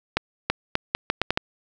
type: accelerating click train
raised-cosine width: 0.3 ms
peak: -4 dBFS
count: 8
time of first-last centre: 0.17-1.375 s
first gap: 330 ms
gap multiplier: 0.77
effects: none